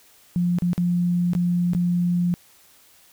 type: tone with dropouts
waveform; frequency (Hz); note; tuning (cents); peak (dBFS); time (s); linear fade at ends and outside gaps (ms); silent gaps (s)
sine; 175.7; F3; +11; -18; 0.36-2.34; 0; 0.586-0.622 / 0.732-0.779 / 1.334-1.351 / 1.734-1.749
effects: white hiss -54 dBFS RMS until 3.12 s